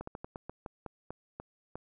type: slowing click train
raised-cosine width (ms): 1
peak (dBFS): -26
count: 11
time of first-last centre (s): 0.01-1.756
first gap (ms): 64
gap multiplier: 1.21
effects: none